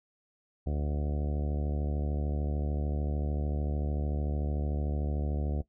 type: harmonic tone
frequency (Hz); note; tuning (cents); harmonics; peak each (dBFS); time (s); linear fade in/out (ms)
73.42; D2; 0; 1 / 2 / 3 / 4 / 5 / 6 / 7 / 8 / 9 / 10; -30 / -36 / -40 / -42 / -44 / -46 / -47 / -48 / -49 / -50; 0.66-5.62; 10
effects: noise-tail reverb RT60 0.1 s tail -17 dB re dry